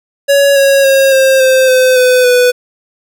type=tone with pitch steps; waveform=square; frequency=561 / 551 / 541.3 / 531.7 / 522.2 / 513 / 503.9 / 494.9 Hz; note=C#5 / C#5 / C#5 / C5 / C5 / C5 / B4 / B4; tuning=+21 / -11 / -41 / +28 / -3 / -34 / +35 / +4 cents; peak=-6 dBFS; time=0.28-2.52 s; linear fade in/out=20 ms; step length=280 ms; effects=none